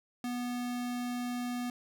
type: tone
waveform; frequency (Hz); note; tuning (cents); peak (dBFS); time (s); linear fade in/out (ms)
square; 244.8; B3; -15; -34; 0.24-1.7; 2
effects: none